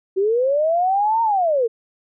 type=linear two-way sweep; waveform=sine; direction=up then down; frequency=370 to 928 to 437.5 Hz; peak=-15 dBFS; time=0.16-1.68 s; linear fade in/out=20 ms; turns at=1.22 s; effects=none